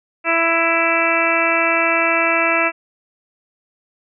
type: harmonic tone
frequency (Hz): 332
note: E4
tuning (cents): +12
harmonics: 1 / 2 / 3 / 4 / 5 / 6 / 7 / 8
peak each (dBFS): -25 / -21 / -25 / -21 / -25 / -24 / -20 / -21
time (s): 0.24-2.72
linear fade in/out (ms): 50
effects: none